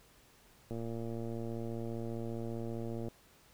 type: click train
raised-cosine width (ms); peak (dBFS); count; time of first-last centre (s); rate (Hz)
2; -28; 274; 0.71-3.084; 115
effects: pink hiss -63 dBFS RMS until 3.53 s